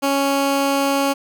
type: tone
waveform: 15% pulse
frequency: 277.2 Hz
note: C#4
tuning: in tune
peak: -10 dBFS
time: 0.02-1.14 s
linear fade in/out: 20 ms
effects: none